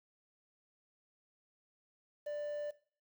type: tone with quantisation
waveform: triangle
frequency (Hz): 590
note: D5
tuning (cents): +8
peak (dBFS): -35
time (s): 2.26-2.71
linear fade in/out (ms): 10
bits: 10
effects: noise-tail reverb RT60 0.4 s tail -17 dB re dry